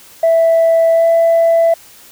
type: tone with pitch glide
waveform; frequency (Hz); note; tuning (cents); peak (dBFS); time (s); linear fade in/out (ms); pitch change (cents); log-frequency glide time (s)
sine; 659.3 to 665.4; E5 to E5; 0 to +16; -6; 0.23-1.74; 5; +16; 0.92-1.07
effects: tanh soft clip ceiling -5 dBFS + white hiss -41 dBFS RMS until 2.11 s